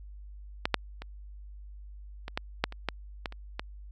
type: clicks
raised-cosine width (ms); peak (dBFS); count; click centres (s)
0.3; -10 / -6 / -24 / -21 / -13 / -8 / -26 / -12 / -16 / -28 / -16; 11; 0.655 / 0.743 / 1.02 / 2.281 / 2.375 / 2.64 / 2.724 / 2.887 / 3.258 / 3.324 / 3.595
effects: added 50 Hz sine -43 dBFS peak until 3.91 s